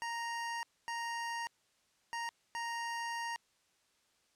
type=tone bursts at uneven times; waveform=25% pulse; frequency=932.3 Hz; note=A#5; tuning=in tune; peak=-33 dBFS; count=4; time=0.02-0.63 / 0.88-1.47 / 2.13-2.29 / 2.55-3.36 s; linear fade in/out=0 ms; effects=white hiss -73 dBFS RMS until 4.35 s + low-pass 8000 Hz 12 dB/octave